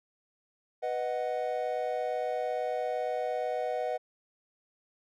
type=chord; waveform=triangle; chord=B major; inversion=none; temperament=equal; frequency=493.9 / 622.3 / 740 Hz; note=B4 / D#5 / F#5; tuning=0 / 0 / 0 cents; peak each=-32 dBFS; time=0.82-3.98 s; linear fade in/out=20 ms; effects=none

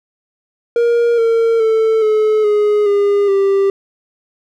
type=tone with pitch steps; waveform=triangle; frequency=471.1 / 457.2 / 443.6 / 430.5 / 417.8 / 405.4 / 393.4 Hz; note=A#4 / A#4 / A4 / A4 / G#4 / G#4 / G4; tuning=+18 / -34 / +14 / -38 / +10 / -42 / +6 cents; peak=-8 dBFS; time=0.76-3.7 s; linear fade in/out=2 ms; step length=420 ms; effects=none

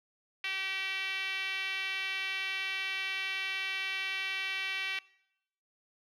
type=tone with band-pass filter; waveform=5% pulse; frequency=384.2 Hz; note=G4; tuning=35 cents flat; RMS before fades=-35 dBFS; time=0.44-4.99 s; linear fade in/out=2 ms; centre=2400 Hz; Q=2.6; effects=noise-tail reverb RT60 0.8 s tail -22 dB re dry

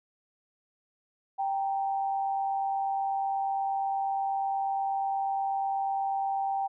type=tone pair together; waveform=sine; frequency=784 / 932.3 Hz; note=G5 / A#5; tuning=0 / 0 cents; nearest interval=minor third; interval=300 cents; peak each=-27 / -38 dBFS; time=1.38-6.68 s; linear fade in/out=20 ms; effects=none

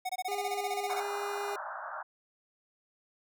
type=tone bursts; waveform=square; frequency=740 Hz; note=F#5; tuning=in tune; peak=-32 dBFS; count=15; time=0.05-1.004 s; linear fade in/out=10 ms; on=44 ms; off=21 ms
type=tone; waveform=25% pulse; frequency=406.4 Hz; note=G#4; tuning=38 cents flat; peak=-31 dBFS; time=0.28-1.56 s; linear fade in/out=5 ms
type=band-pass noise; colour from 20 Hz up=white; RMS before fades=-40 dBFS; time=0.89-2.03 s; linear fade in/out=10 ms; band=600 to 1600 Hz; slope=96 dB/octave
effects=none

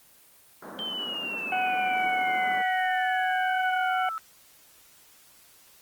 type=band-pass noise; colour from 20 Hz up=pink; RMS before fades=-41 dBFS; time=0.62-2.62 s; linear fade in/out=5 ms; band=180 to 1700 Hz; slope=48 dB/octave
type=exponential sweep; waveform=sine; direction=down; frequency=3136 to 1302 Hz; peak=-30 dBFS; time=0.79-4.18 s; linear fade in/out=0 ms
type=harmonic tone; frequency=743 Hz; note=F#5; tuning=7 cents sharp; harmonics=1 / 2 / 3 / 4; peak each=-25 / -32 / -37 / -40 dBFS; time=1.52-4.09 s; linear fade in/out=2 ms
effects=white hiss -56 dBFS RMS until 5.81 s + Opus 24 kbps

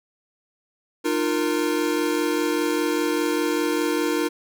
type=chord; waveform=square; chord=Eb suspended second; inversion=none; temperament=equal with one note detuned; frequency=304.2 / 349.2 / 466.2 Hz; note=Eb4 / F4 / Bb4; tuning=-39 / 0 / 0 cents; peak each=-25 / -26 / -27 dBFS; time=1.04-4.29 s; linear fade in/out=20 ms; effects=none

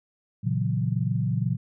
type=chord; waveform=sine; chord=F# dominant seventh; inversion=first; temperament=equal; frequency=116.54 / 138.59 / 164.81 / 185 Hz; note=A#2 / C#3 / E3 / F#3; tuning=0 / 0 / 0 / 0 cents; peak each=-26 / -28 / -30 / -30 dBFS; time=0.43-1.57 s; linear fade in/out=20 ms; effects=none

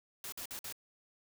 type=noise bursts; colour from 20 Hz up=white; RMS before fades=-43 dBFS; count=4; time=0.24-0.725 s; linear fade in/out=2 ms; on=83 ms; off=51 ms; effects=none

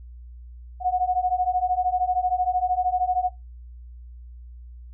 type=beating tone pair; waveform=sine; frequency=723 / 736 Hz; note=F#5 / F#5; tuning=-40 / -9 cents; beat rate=13 Hz; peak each=-24 / -22 dBFS; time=0.8-3.31 s; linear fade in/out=50 ms; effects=noise-tail reverb RT60 0.2 s tail -21 dB re dry + added 60 Hz sine -39 dBFS peak until 4.93 s

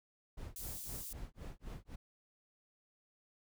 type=noise with tremolo; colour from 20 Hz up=brown; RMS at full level=-44 dBFS; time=0.37-1.96 s; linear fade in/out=10 ms; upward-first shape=sine; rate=3.9 Hz; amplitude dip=100%
type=high-pass noise; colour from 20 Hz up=white; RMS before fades=-46 dBFS; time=0.56-1.13 s; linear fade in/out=2 ms; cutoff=6000 Hz; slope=12 dB/octave
effects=none

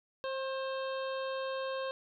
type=harmonic tone with a mistuned harmonic; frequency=530 Hz; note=C5; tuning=22 cents sharp; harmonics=1 / 2 / 3 / 5 / 6 / 7 / 8; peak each=-35 / -41 / -45 / -49 / -51 / -52 / -53 dBFS; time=0.24-1.91 s; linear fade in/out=0 ms; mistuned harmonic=2; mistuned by=+18 cents; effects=none

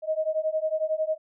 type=beating tone pair; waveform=sine; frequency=622.3 / 633.3 Hz; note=D#5 / D#5; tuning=0 / +30 cents; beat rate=11 Hz; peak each=-27 dBFS; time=0.02-1.18 s; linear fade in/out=50 ms; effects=none

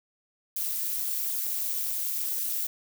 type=noise with amplitude modulation; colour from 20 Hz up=violet; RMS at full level=-26 dBFS; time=0.56-2.67 s; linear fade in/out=5 ms; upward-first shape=sine; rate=251 Hz; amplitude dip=95%; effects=none

